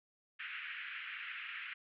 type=band-pass noise; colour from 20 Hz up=white; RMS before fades=-45 dBFS; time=0.39-1.74 s; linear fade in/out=10 ms; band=1400 to 2800 Hz; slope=48 dB/octave; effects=none